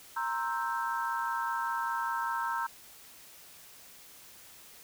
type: chord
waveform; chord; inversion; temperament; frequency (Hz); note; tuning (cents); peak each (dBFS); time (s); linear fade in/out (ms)
sine; C dominant seventh; third; equal with one note detuned; 932.3 / 1057.4 / 1318.5 / 1568; Bb5 / C6 / E6 / G6; 0 / +18 / 0 / 0; -33 / -38 / -36 / -37; 0.16-2.67; 10
effects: white hiss -53 dBFS RMS until 4.83 s